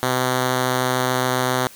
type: tone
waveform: 5% pulse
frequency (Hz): 127.6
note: C3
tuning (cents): -43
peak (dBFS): -7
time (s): 0.03-1.67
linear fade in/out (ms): 0
effects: white hiss -44 dBFS RMS until 1.75 s